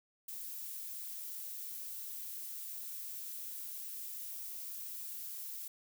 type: noise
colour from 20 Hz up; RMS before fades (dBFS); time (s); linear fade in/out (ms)
violet; -44; 0.28-5.68; 5
effects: none